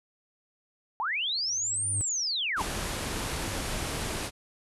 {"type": "linear two-way sweep", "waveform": "sine", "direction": "up then down", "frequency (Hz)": [787, 9397, 787], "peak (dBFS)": -27, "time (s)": [1, 2.62], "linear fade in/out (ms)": 0, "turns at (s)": 1.9}
{"type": "tone with exponential growth", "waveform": "triangle", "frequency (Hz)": 101.3, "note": "G#2", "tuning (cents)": -43, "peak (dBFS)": -26, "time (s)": [1.36, 2.01], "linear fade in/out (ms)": 0, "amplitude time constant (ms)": 140}
{"type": "low-pass noise", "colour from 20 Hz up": "pink", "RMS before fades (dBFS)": -33, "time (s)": [2.56, 4.31], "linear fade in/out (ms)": 50, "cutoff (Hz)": 12000, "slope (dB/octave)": 96}
{"effects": []}